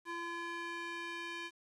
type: tone with band-pass filter sweep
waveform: square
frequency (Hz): 340.7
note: F4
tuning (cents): -43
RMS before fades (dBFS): -42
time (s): 0.05-1.51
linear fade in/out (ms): 50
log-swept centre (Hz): 1400 to 2400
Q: 1.4
effects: resampled to 24000 Hz + 10-bit